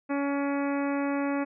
harmonic tone, 281.5 Hz, C#4, 27 cents sharp, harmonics 1 / 2 / 3 / 4 / 5 / 6 / 7 / 8 / 9, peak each -27 / -33 / -37 / -39 / -41 / -43 / -44 / -45 / -46 dBFS, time 0.09-1.45 s, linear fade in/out 20 ms, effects none

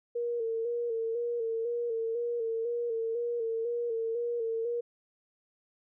sine tone with vibrato, 464 Hz, A#4, 8 cents flat, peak -29 dBFS, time 0.15-4.81 s, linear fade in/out 10 ms, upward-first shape square, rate 2 Hz, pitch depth 42 cents each way, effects none

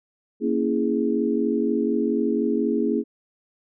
sine chord, A# half-diminished seventh, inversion none, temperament equal, 233.1 / 277.2 / 329.6 / 415.3 Hz, A#3 / C#4 / E4 / G#4, 0 / 0 / 0 / 0 cents, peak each -24 / -26 / -26 / -25 dBFS, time 0.4-3.04 s, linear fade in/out 50 ms, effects none

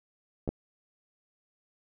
clicks, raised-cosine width 2 ms, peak -22 / -16 dBFS, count 2, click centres 0.477 / 0.49 s, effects none

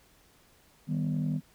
sine chord, Eb augmented, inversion none, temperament equal, 155.56 / 196 / 246.9 Hz, Eb3 / G3 / B3, 0 / 0 / 0 cents, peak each -28 / -33 / -32 dBFS, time 0.87-1.41 s, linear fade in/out 50 ms, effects tanh soft clip ceiling -22 dBFS + pink hiss -62 dBFS RMS until 1.54 s

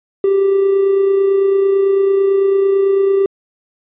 triangle tone with amplitude modulation, 392 Hz, G4, in tune, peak -5 dBFS, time 0.24-3.26 s, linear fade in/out 2 ms, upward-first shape sine, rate 29 Hz, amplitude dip 45%, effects tanh soft clip ceiling -5 dBFS + resampled to 8000 Hz

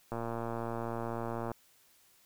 click train, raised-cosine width 1 ms, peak -23 dBFS, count 163, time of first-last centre 0.12-1.517 s, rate 116 Hz, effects white hiss -65 dBFS RMS until 2.25 s

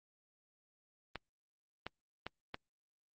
clicks, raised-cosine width 0.3 ms, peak -24 dBFS, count 4, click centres 1.157 / 1.866 / 2.266 / 2.544 s, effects Opus 32 kbps

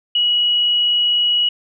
sine tone, 2916 Hz, F#7, 26 cents flat, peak -13 dBFS, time 0.15-1.49 s, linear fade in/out 5 ms, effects none

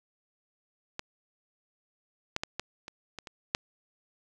clicks, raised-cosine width 0.2 ms, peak -17 / -12 / -14 / -15 / -24 / -22 / -25 / -8 dBFS, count 8, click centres 0.994 / 2.364 / 2.435 / 2.596 / 2.881 / 3.187 / 3.272 / 3.549 s, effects none

